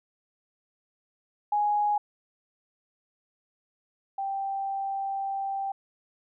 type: tone pair in turn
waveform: sine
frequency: 830.6 / 784 Hz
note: G#5 / G5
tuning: 0 / 0 cents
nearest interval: minor second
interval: 100 cents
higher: first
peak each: -22 / -28 dBFS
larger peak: first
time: 1.52-1.98 / 4.18-5.72 s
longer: second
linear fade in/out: 5 ms
effects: none